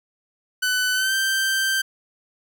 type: tone with pitch glide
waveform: sawtooth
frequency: 1500 to 1563.7 Hz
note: F#6 to G6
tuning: +23 to -5 cents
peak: -16 dBFS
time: 0.62-1.82 s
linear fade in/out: 10 ms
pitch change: +72 cents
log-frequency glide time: 0.93-1.14 s
effects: none